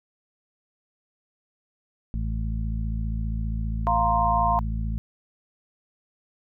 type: harmonic tone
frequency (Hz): 55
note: A1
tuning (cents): 0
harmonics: 1 / 2 / 3 / 4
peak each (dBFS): -26 / -32 / -36 / -36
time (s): 2.14-4.98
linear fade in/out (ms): 0
type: chord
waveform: sine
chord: F suspended fourth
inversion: none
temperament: equal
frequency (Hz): 698.5 / 932.3 / 1046.5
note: F5 / Bb5 / C6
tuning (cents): 0 / 0 / 0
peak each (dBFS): -24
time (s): 3.87-4.59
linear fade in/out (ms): 0
effects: none